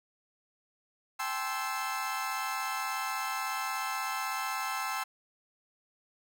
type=chord; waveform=30% pulse; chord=A minor seventh; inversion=third; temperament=equal with one note detuned; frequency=784 / 860.4 / 1046.5 / 1318.5 Hz; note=G5 / A5 / C6 / E6; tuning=0 / -39 / 0 / 0 cents; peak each=-36 / -37 / -34 / -34 dBFS; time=1.19-5.04 s; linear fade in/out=10 ms; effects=none